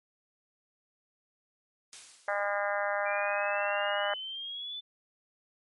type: noise with exponential decay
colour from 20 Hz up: blue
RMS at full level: -39 dBFS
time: 1.93-2.72 s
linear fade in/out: 0 ms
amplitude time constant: 170 ms
type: harmonic tone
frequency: 202.7 Hz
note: G#3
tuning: 42 cents flat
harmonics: 3 / 4 / 5 / 6 / 7 / 8 / 9 / 10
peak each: -32 / -35 / -40 / -38 / -38 / -36 / -39 / -42 dBFS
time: 2.28-4.14 s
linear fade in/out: 2 ms
type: exponential sweep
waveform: sine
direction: up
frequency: 2349 to 3520 Hz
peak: -36 dBFS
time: 3.05-4.81 s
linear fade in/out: 20 ms
effects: low-pass 8000 Hz 12 dB/octave + MP3 48 kbps